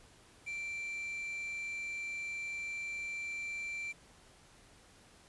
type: tone with quantisation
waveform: triangle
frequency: 2349 Hz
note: D7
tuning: in tune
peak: -36 dBFS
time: 0.46-3.93 s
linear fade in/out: 20 ms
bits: 9
effects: pink hiss -61 dBFS RMS until 5.28 s + resampled to 24000 Hz